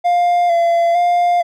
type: tone with vibrato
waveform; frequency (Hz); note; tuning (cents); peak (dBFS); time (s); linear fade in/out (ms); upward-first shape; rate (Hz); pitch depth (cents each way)
triangle; 692; F5; -16; -9; 0.04-1.43; 20; square; 1.1; 27
effects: none